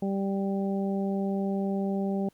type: harmonic tone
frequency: 196 Hz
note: G3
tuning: in tune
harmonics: 1 / 2 / 3 / 4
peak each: -27 / -33 / -37 / -39 dBFS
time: 0.02-2.29 s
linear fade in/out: 5 ms
effects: pink hiss -66 dBFS RMS until 2.33 s